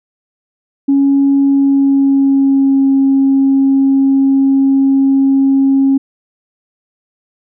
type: tone with pitch glide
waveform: sine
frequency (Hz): 277.2 to 271.5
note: C#4 to C#4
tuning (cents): 0 to -36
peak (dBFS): -6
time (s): 0.88-5.98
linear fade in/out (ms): 10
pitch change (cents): -36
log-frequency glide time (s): 1.41-2.89
effects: tanh soft clip ceiling -3 dBFS